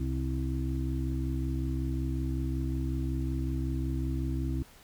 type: harmonic tone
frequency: 65.4 Hz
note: C2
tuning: in tune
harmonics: 1 / 2 / 4 / 5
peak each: -31 / -34 / -37 / -38 dBFS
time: 0-4.63 s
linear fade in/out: 5 ms
effects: pink hiss -56 dBFS RMS until 4.83 s